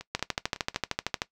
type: two click trains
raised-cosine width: 0.2 ms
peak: -9 / -22 dBFS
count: 15 / 5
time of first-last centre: 0.15-1.219 / 0.01-0.745 s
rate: 13.1 / 5.44 Hz
effects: noise-tail reverb RT60 0.1 s tail -18 dB re dry